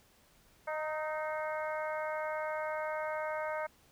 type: harmonic tone with a mistuned harmonic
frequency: 308.8 Hz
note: D#4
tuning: 13 cents flat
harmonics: 2 / 3 / 4 / 5 / 6 / 7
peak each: -36 / -40 / -43 / -43 / -50 / -46 dBFS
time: 0.67-3.67 s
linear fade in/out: 10 ms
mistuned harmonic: 4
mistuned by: +24 cents
effects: pink hiss -65 dBFS RMS until 3.91 s